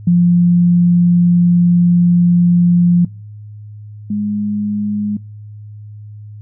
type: tone pair in turn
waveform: sine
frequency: 174.61 / 207.6 Hz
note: F3 / G#3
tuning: 0 / 0 cents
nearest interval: minor third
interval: 300 cents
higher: second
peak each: -7 / -15 dBFS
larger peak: first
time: 0.07-3.05 / 4.1-5.17 s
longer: first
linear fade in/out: 5 ms
effects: noise-tail reverb RT60 0.4 s tail -25 dB re dry + added 105 Hz sine -30 dBFS peak until 6.41 s